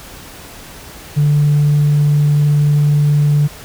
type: tone with tanh clipping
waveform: triangle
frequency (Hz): 146.83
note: D3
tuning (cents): 0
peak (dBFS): -9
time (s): 1.16-3.48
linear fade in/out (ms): 20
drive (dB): 5
effects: pink hiss -35 dBFS RMS until 3.64 s